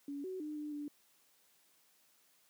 sine tone with pitch steps, 283.5 / 374.3 / 302.4 / 298.9 / 292.8 Hz, C#4 / F#4 / D#4 / D4 / D4, +39 / +20 / -49 / +31 / -5 cents, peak -39 dBFS, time 0.08-0.88 s, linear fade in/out 2 ms, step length 160 ms, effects white hiss -70 dBFS RMS until 2.49 s + high-pass 150 Hz 12 dB/octave

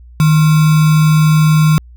sine tone with sample-and-hold, 155.56 Hz, D#3, in tune, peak -6 dBFS, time 0.2-1.78 s, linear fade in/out 0 ms, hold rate 1225 Hz, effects added 60 Hz sine -35 dBFS peak until 1.96 s

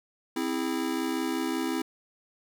square chord, C augmented, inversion none, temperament just, 261.6 / 327 / 408.8 Hz, C4 / E4 / G#4, 0 / -14 / -27 cents, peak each -32 / -31 / -37 dBFS, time 0.36-1.82 s, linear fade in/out 5 ms, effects none

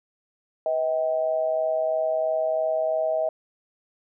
sine tone with amplitude modulation, 637 Hz, D#5, 41 cents sharp, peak -18 dBFS, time 0.66-3.29 s, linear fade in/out 2 ms, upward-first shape sine, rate 143 Hz, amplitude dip 70%, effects none

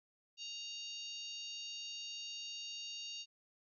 harmonic tone with a mistuned harmonic, 935 Hz, A#5, 5 cents sharp, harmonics 3 / 4 / 5 / 6 / 7, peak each -47 / -51 / -48 / -55 / -54 dBFS, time 0.37-3.26 s, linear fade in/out 50 ms, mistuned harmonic 5, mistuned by -38 cents, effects none

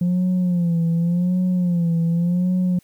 sine tone with vibrato, 174.61 Hz, F3, in tune, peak -14 dBFS, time 0.01-2.79 s, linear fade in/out 5 ms, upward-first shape sine, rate 0.88 Hz, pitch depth 83 cents each way, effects tanh soft clip ceiling -15 dBFS + white hiss -59 dBFS RMS until 2.83 s

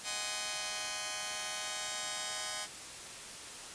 5% pulse chord, Ab dominant seventh, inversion second, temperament just, 623 / 747.5 / 830.6 / 1038.3 Hz, Eb5 / Gb5 / Ab5 / C6, +2 / +17 / 0 / -14 cents, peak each -31 dBFS, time 0.03-2.68 s, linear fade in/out 50 ms, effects white hiss -46 dBFS RMS until 3.74 s + resampled to 22050 Hz

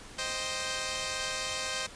5% pulse chord, C minor, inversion none, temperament equal, 523.3 / 622.3 / 784 Hz, C5 / Eb5 / G5, 0 / 0 / 0 cents, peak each -23 / -25 / -29 dBFS, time 0.18-1.87 s, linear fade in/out 10 ms, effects pink hiss -48 dBFS RMS until 1.95 s + resampled to 22050 Hz

